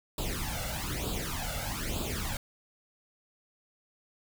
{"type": "noise with flanger", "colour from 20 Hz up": "pink", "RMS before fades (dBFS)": -34, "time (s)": [0.18, 2.37], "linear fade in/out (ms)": 2, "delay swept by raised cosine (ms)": [0.25, 1.45], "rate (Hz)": 1.1, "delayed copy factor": 0.8, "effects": []}